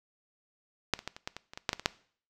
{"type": "clicks", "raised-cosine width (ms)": 0.2, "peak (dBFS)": [-8, -24, -17, -26, -17, -22, -27, -22, -9, -13, -22, -6], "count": 12, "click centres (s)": [0.937, 0.991, 1.076, 1.165, 1.275, 1.366, 1.535, 1.575, 1.692, 1.731, 1.796, 1.859], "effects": ["noise-tail reverb RT60 0.5 s tail -20 dB re dry"]}